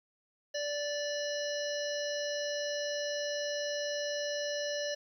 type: harmonic tone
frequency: 584 Hz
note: D5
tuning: 10 cents flat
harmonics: 1 / 3 / 5 / 7 / 9 / 10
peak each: -34 / -41 / -44 / -44 / -43 / -45 dBFS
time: 0.54-4.95 s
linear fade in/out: 10 ms
effects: 11-bit